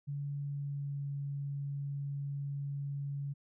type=tone with pitch glide; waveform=sine; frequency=142.5 to 141.03 Hz; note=C#3 to C#3; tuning=+48 to +30 cents; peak=-35 dBFS; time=0.07-3.34 s; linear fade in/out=20 ms; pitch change=-18 cents; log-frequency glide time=0.39-1.08 s; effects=none